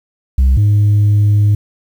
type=tone pair in turn; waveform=sine; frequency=65.41 / 103.64 Hz; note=C2 / G#2; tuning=0 / -3 cents; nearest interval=minor sixth; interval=797 cents; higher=second; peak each=-4 / -5 dBFS; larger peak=first; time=0.38-0.57 / 0.57-1.55 s; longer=second; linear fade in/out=5 ms; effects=tanh soft clip ceiling -6 dBFS + 7-bit